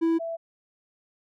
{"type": "tone pair in turn", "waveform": ["triangle", "sine"], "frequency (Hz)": [329.6, 663.4], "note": ["E4", "E5"], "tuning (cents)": [0, 11], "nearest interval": "octave", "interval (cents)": 1211, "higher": "second", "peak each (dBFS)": [-18, -29], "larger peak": "first", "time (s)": [[0.01, 0.19], [0.19, 0.37]], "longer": "neither", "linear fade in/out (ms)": 20, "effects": []}